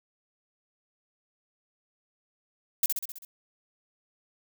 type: noise with echo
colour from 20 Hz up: violet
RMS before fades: -23 dBFS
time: 2.83-2.86 s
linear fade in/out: 2 ms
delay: 65 ms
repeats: 6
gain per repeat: -4 dB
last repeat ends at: 3.25 s
effects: none